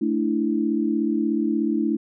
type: chord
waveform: sine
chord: A suspended fourth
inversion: none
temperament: just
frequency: 220 / 293.3 / 330 Hz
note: A3 / D4 / E4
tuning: 0 / -2 / +2 cents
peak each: -24 dBFS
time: 0.01-1.97 s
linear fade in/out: 10 ms
effects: none